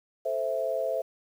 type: chord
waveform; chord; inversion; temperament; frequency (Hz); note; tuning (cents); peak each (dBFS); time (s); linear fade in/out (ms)
sine; A minor; none; equal; 440 / 523.3 / 659.3; A4 / C5 / E5; 0 / 0 / 0; -35 / -30 / -29; 0.25-1.02; 10
effects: 9-bit